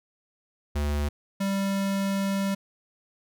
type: tone pair in turn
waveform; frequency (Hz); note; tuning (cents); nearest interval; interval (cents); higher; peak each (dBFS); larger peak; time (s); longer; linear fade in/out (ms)
square; 73.2 / 196.21; D2 / G3; -5 / +2; octave + perfect fourth; 1707; second; -25; neither; 0.75-1.09 / 1.4-2.55; second; 10
effects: none